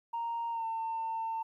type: tone with pitch glide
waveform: sine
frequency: 930 to 900.9 Hz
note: A#5 to A5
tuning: -4 to +41 cents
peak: -31 dBFS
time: 0.13-1.43 s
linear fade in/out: 10 ms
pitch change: -55 cents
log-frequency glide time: 0.51-0.65 s
effects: tanh soft clip ceiling -29 dBFS + 12-bit